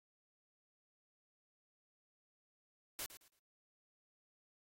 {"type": "noise with echo", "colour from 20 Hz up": "white", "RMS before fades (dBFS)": -43, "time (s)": [2.99, 3.06], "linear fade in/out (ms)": 0, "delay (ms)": 110, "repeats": 3, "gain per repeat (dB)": -12, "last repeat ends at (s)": 3.39, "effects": ["AAC 48 kbps"]}